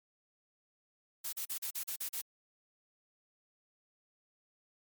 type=noise bursts; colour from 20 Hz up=blue; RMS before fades=-38 dBFS; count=8; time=1.24-2.217 s; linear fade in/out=10 ms; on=88 ms; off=39 ms; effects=MP3 96 kbps